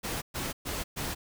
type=noise bursts; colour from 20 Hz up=pink; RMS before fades=-34 dBFS; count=4; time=0.03-1.15 s; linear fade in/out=20 ms; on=190 ms; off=120 ms; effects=none